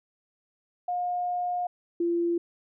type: tone pair in turn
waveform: sine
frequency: 714 / 342.3 Hz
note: F5 / F4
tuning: +38 / -35 cents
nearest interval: octave + minor second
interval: 1273 cents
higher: first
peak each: -26 / -23 dBFS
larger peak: second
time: 0.88-1.67 / 2-2.38 s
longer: first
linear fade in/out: 5 ms
effects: none